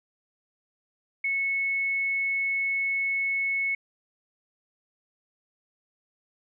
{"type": "tone", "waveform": "sine", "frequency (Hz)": 2200, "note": "C#7", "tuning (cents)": -14, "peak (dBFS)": -24, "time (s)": [1.24, 3.75], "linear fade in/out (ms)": 5, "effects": []}